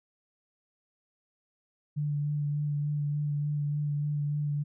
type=tone with vibrato; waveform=sine; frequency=146.83 Hz; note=D3; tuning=in tune; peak=-27 dBFS; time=1.96-4.64 s; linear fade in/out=20 ms; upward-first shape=sine; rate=3.4 Hz; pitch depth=17 cents each way; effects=none